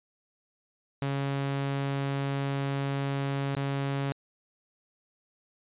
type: tone with dropouts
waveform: sawtooth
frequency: 138.59 Hz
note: C#3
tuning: in tune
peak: -24 dBFS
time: 1.02-4.12 s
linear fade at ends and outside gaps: 0 ms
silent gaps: 3.55-3.566 s
effects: resampled to 8000 Hz